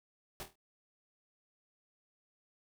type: noise with echo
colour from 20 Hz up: pink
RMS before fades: -43 dBFS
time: 0.4-0.43 s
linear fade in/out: 0 ms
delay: 25 ms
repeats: 5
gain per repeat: -7 dB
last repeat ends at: 0.555 s
effects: none